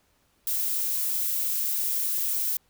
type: noise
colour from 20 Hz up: violet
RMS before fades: -27 dBFS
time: 0.47-2.57 s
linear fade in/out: 2 ms
effects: pink hiss -67 dBFS RMS until 2.69 s